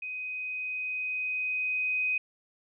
sine tone with level ramp, 2508 Hz, D#7, 13 cents sharp, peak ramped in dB -34 to -25 dBFS, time 0.02-2.18 s, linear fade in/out 5 ms, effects none

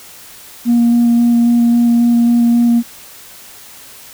sine tone with vibrato, 236.5 Hz, A#3, 25 cents sharp, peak -6 dBFS, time 0.65-2.83 s, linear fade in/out 50 ms, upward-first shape square, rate 3.7 Hz, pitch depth 8 cents each way, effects tanh soft clip ceiling -5 dBFS + white hiss -37 dBFS RMS until 4.13 s

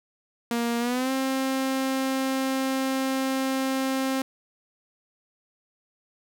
sawtooth tone with pitch glide, 235.2 to 265.5 Hz, A#3 to C4, +16 to +25 cents, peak -20 dBFS, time 0.51-4.22 s, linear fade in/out 2 ms, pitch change +209 cents, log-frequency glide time 0.79-1.11 s, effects none

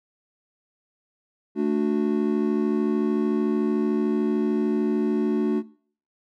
triangle chord, D major, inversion second, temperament just, 220.2 / 293.7 / 367.1 Hz, A3 / D4 / F#4, +2 / 0 / -14 cents, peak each -23 dBFS, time 1.55-5.63 s, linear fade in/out 50 ms, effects noise-tail reverb RT60 0.5 s tail -21 dB re dry

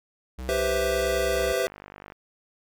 square tone, 63.6 Hz, C2, 48 cents flat, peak -33 dBFS, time 0.38-1.53 s, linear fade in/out 10 ms
square chord, C major seventh, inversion second, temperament equal, 392 / 493.9 / 523.3 / 659.3 Hz, G4 / B4 / C5 / E5, 0 / 0 / 0 / 0 cents, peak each -29 dBFS, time 0.49-1.67 s, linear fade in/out 0 ms
click train, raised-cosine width 0.5 ms, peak -26 dBFS, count 39, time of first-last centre 1.36-2.122 s, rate 49.9 Hz
effects MP3 96 kbps

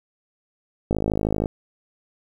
click train, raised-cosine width 2 ms, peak -9 dBFS, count 30, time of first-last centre 0.91-1.458 s, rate 52.9 Hz, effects 8-bit

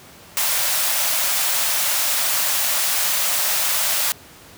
white high-pass noise, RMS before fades -20 dBFS, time 0.37-4.12 s, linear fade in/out 0 ms, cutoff 530 Hz, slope 96 dB/octave, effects pink hiss -44 dBFS RMS until 4.57 s + high-pass 80 Hz 12 dB/octave

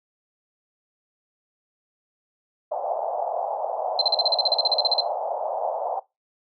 pink band-pass noise, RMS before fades -27 dBFS, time 2.71-6 s, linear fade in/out 10 ms, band 590 to 830 Hz, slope 48 dB/octave
sine tone bursts, 4100 Hz, C8, 36 cents flat, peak -16 dBFS, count 16, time 3.99-5.005 s, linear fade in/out 2 ms, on 25 ms, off 41 ms
effects noise-tail reverb RT60 0.2 s tail -19 dB re dry + MP3 64 kbps

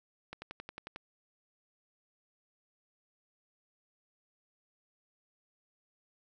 click train, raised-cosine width 0.3 ms, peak -26 dBFS, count 8, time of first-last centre 0.33-0.961 s, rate 11.1 Hz, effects none

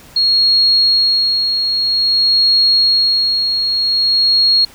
sine tone with tremolo, 4295 Hz, C8, 44 cents sharp, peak -8 dBFS, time 0.16-4.65 s, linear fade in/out 5 ms, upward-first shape sine, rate 0.51 Hz, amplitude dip 45%, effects pink hiss -41 dBFS RMS until 4.74 s

